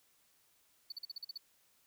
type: tone bursts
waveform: triangle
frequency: 4490 Hz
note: C#8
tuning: 21 cents sharp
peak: -39 dBFS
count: 8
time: 0.9-1.377 s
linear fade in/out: 5 ms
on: 22 ms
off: 43 ms
effects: white hiss -71 dBFS RMS until 1.86 s